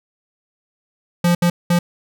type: tone bursts at uneven times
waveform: square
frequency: 174 Hz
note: F3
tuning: 6 cents flat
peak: -13 dBFS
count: 3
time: 1.24-1.35 / 1.42-1.5 / 1.7-1.79 s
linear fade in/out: 5 ms
effects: none